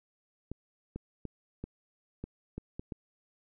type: clicks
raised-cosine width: 3 ms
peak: -25 dBFS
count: 8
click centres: 0.516 / 0.96 / 1.253 / 1.64 / 2.24 / 2.58 / 2.795 / 2.922 s
effects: none